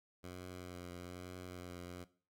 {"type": "tone with vibrato", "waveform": "10% pulse", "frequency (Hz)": 89.6, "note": "F2", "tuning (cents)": 45, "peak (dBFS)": -38, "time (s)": [0.23, 2.05], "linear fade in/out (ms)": 20, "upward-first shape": "triangle", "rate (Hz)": 1.1, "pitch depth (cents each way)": 29, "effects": ["noise-tail reverb RT60 0.4 s tail -17 dB re dry"]}